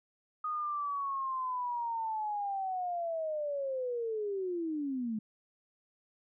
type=linear sweep; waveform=sine; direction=down; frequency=1244.5 to 210 Hz; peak=-32 dBFS; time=0.44-5.19 s; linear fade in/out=5 ms; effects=none